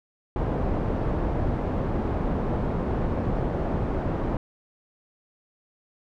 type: low-pass noise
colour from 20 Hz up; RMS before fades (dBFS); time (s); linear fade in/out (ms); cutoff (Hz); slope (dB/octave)
pink; -26; 0.36-4.37; 2; 730; 12
effects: none